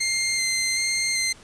15% pulse tone with vibrato, 2093 Hz, C7, in tune, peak -15 dBFS, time 0-1.33 s, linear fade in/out 10 ms, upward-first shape square, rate 1.3 Hz, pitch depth 12 cents each way, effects pink hiss -49 dBFS RMS until 1.43 s + resampled to 22050 Hz

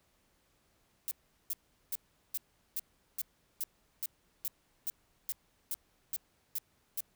violet noise bursts, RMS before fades -35 dBFS, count 15, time 1.08-7.005 s, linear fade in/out 0 ms, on 31 ms, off 390 ms, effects pink hiss -72 dBFS RMS until 7.15 s

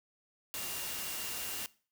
sine tone in noise, 2794 Hz, F7, in tune, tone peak -48 dBFS, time 0.54-1.66 s, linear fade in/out 0 ms, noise white, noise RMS -39 dBFS, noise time 0.54-1.66 s, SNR -12 dB, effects noise-tail reverb RT60 0.4 s tail -20 dB re dry

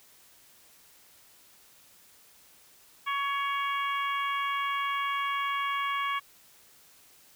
harmonic tone with a mistuned harmonic, 560 Hz, C#5, 18 cents sharp, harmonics 2 / 3 / 4 / 5 / 6, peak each -29 / -37 / -35 / -41 / -41 dBFS, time 3.06-6.2 s, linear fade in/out 20 ms, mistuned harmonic 6, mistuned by -36 cents, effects white hiss -58 dBFS RMS until 7.35 s

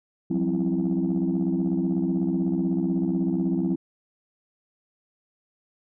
sine tone cluster, 175.7 / 191.8 / 263.8 / 332.2 Hz, F3 / G3 / C4 / E4, +11 / -37 / +14 / +13 cents, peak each -26 dBFS, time 0.3-3.76 s, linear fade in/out 10 ms, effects tanh soft clip ceiling -16 dBFS

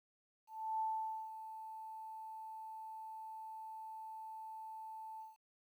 sine tone with ADSR envelope, 880 Hz, A5, in tune, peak -34 dBFS, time 0.47-5.37 s, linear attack 330 ms, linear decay 490 ms, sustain -12 dB, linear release 170 ms, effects 12-bit

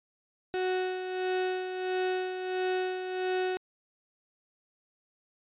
35% pulse tone with tremolo, 370 Hz, F#4, in tune, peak -25 dBFS, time 0.54-3.57 s, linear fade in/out 0 ms, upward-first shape sine, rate 1.5 Hz, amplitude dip 55%, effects resampled to 8000 Hz

